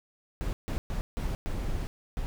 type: noise bursts at uneven times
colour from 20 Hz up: brown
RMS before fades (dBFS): -31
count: 6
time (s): 0.41-0.53 / 0.68-0.78 / 0.9-1.01 / 1.17-1.35 / 1.46-1.87 / 2.17-2.26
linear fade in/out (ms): 0
effects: none